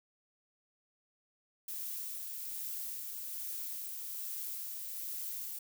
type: noise with tremolo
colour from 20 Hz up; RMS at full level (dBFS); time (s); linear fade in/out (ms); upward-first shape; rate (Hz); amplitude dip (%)
violet; -40; 1.68-5.59; 5; sine; 1.2; 25
effects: none